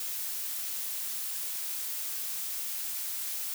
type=noise; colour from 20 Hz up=blue; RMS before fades=-35 dBFS; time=0-3.54 s; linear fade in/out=2 ms; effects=none